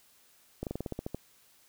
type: slowing click train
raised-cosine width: 2 ms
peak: -21 dBFS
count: 10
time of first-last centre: 0.63-1.146 s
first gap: 38 ms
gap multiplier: 1.1
effects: white hiss -63 dBFS RMS until 1.68 s